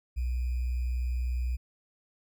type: tone with sample-and-hold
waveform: sine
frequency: 61.74 Hz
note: B1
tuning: in tune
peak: -27 dBFS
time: 0.16-1.57 s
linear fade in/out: 20 ms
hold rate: 2450 Hz
effects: none